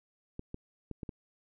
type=clicks; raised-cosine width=3 ms; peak=-26 dBFS; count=5; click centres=0.394 / 0.544 / 0.913 / 1.032 / 1.092 s; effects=none